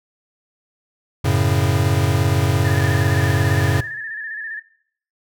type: chord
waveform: square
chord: F# minor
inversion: none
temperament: equal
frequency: 92.5 / 110 / 138.59 Hz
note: F#2 / A2 / C#3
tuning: 0 / 0 / 0 cents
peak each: -20 dBFS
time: 1.24-3.81 s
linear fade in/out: 10 ms
type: tone with vibrato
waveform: sine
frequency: 1753 Hz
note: A6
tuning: 7 cents flat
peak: -26 dBFS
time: 2.64-4.6 s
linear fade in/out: 10 ms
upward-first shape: square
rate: 15 Hz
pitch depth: 49 cents each way
effects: noise-tail reverb RT60 0.6 s tail -19 dB re dry